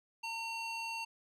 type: tone with band-pass filter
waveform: square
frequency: 911 Hz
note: A#5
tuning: 40 cents flat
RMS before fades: -40 dBFS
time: 0.23-1.05 s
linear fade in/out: 10 ms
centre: 3000 Hz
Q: 1.1
effects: none